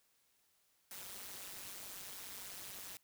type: noise with amplitude modulation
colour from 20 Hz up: white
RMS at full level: -45 dBFS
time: 0.91-2.97 s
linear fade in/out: 2 ms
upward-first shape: sine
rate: 193 Hz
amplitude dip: 90%
effects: white hiss -75 dBFS RMS until 3.03 s